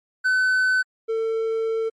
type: tone pair in turn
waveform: triangle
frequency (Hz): 1513 / 448.5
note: F#6 / A4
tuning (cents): +38 / +33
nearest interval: octave + major sixth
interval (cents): 2105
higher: first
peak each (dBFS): -15 / -19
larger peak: first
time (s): 0.24-0.83 / 1.08-1.9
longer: second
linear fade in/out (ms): 20
effects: MP3 48 kbps